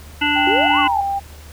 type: harmonic tone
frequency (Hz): 293.7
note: D4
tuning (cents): 0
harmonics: 1 / 3 / 5 / 7 / 9 / 10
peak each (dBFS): -22 / -22 / -22 / -22 / -22 / -22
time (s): 0.21-0.88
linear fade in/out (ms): 10
type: tone with pitch glide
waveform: sine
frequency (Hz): 789 to 793.6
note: G5 to G5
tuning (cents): +11 to +21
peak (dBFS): -18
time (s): 0.35-1.2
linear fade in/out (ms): 20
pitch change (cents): +10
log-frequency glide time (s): 0.55-0.92
type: exponential two-way sweep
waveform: sine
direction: up then down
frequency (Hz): 349.2 to 1174.7 to 800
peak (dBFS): -18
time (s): 0.47-1.01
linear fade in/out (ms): 2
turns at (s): 0.79
effects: added 75 Hz sine -37 dBFS peak until 1.52 s + pink hiss -43 dBFS RMS until 1.52 s